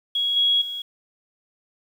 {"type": "tone with level steps", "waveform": "sine", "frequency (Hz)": 3322, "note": "G#7", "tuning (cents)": 0, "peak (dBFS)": [-20, -16, -28], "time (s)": [0.15, 0.82], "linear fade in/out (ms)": 5, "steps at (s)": [0.36, 0.61], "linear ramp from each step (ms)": 10, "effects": ["8-bit"]}